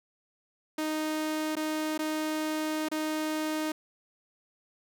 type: tone with dropouts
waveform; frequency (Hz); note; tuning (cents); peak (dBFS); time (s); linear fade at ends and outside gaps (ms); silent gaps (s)
sawtooth; 310.2; D#4; -5; -25; 0.78-3.72; 5; 1.555-1.566 / 1.978-1.99 / 2.886-2.915
effects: none